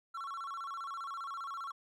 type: tone with vibrato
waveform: triangle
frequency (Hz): 1224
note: D#6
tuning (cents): -29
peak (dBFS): -37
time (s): 0.14-1.72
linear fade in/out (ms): 10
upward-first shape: square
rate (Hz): 15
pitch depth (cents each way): 170
effects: none